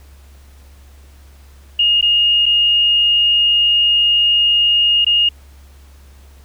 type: tone with dropouts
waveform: sine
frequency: 2849 Hz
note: F7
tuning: 34 cents sharp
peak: -10 dBFS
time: 1.79-5.29 s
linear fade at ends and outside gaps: 5 ms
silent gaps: 2.012-2.025 / 2.458-2.462 / 5.047-5.065 s
effects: added 69 Hz sine -40 dBFS peak until 6.44 s + pink hiss -51 dBFS RMS until 6.44 s